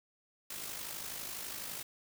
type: noise with amplitude modulation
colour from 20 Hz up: white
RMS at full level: -40 dBFS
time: 0.5-1.83 s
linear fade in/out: 5 ms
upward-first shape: sine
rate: 52 Hz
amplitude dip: 50%
effects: none